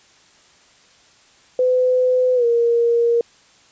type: tone with pitch glide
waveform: sine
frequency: 506 to 469.4 Hz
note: B4 to A#4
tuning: +42 to +12 cents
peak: -13 dBFS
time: 1.59-3.21 s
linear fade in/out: 2 ms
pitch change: -130 cents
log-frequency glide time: 2.35-2.45 s
effects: white hiss -52 dBFS RMS until 3.71 s + resampled to 16000 Hz